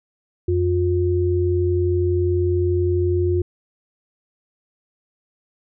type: tone pair together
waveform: sine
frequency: 88.82 / 356.1 Hz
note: F2 / F4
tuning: +30 / +34 cents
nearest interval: 2 octaves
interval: 2404 cents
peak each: -19 dBFS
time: 0.48-3.42 s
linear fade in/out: 5 ms
effects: none